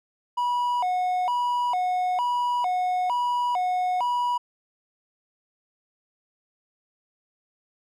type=tone with vibrato; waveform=triangle; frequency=843 Hz; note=G#5; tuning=26 cents sharp; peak=-20 dBFS; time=0.37-4.38 s; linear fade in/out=10 ms; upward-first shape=square; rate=1.1 Hz; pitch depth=250 cents each way; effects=none